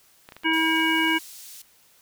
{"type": "clicks", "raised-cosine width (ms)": 0.3, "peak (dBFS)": -26, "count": 9, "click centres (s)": [0.289, 0.322, 0.366, 0.435, 0.521, 0.798, 0.986, 1.04, 1.078]}
{"type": "harmonic tone", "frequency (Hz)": 322.1, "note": "E4", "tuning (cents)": -40, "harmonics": [1, 3, 5, 7, 9], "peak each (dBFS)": [-24, -27, -26, -25, -27], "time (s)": [0.44, 1.19], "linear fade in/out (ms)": 20}
{"type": "high-pass noise", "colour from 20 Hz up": "pink", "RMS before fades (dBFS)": -43, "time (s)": [0.53, 1.62], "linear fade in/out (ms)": 5, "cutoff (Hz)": 5100, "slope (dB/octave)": 12}
{"effects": ["white hiss -58 dBFS RMS until 2.01 s"]}